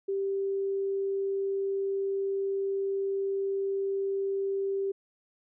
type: tone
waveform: sine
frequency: 392 Hz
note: G4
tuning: in tune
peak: -27 dBFS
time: 0.08-4.92 s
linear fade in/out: 10 ms
effects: none